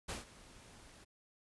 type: noise with ADSR envelope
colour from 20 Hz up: pink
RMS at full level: -40 dBFS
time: 0.08-1.05 s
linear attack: 14 ms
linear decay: 150 ms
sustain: -18 dB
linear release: 20 ms
effects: resampled to 24000 Hz